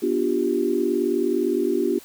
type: chord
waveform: sine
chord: G dominant seventh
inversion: first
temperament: just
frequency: 245 / 294 / 352.8 / 392 Hz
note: B3 / D4 / F4 / G4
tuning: -14 / +2 / +18 / 0 cents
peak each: -27 / -26 / -23 / -24 dBFS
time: 0.02-1.99 s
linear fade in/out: 10 ms
effects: white hiss -47 dBFS RMS until 2.04 s